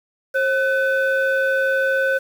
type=tone pair together; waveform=sine; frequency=535.6 / 1508 Hz; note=C5 / F#6; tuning=+40 / +32 cents; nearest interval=octave + tritone; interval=1792 cents; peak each=-17 dBFS; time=0.34-2.19 s; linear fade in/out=20 ms; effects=tanh soft clip ceiling -13 dBFS + 7-bit